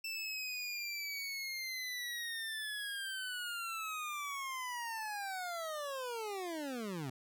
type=linear sweep; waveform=25% pulse; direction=down; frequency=2668 to 123.47 Hz; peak=-35 dBFS; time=0.04-7.1 s; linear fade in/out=5 ms; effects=none